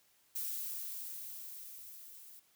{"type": "noise with level ramp", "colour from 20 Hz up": "violet", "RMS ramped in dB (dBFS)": [-38, -55], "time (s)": [0.35, 2.4], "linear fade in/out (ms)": 10, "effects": ["white hiss -70 dBFS RMS until 2.55 s", "high-pass 60 Hz 12 dB/octave"]}